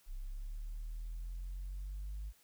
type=linear sweep; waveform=sine; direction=up; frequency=32 to 51.9 Hz; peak=-38 dBFS; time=0.06-2.33 s; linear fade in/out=50 ms; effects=tanh soft clip ceiling -37 dBFS + white hiss -68 dBFS RMS until 2.43 s